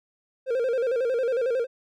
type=tone with vibrato; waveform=triangle; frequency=493.9 Hz; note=B4; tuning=in tune; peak=-20 dBFS; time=0.46-1.67 s; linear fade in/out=50 ms; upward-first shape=square; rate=11 Hz; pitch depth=100 cents each way; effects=none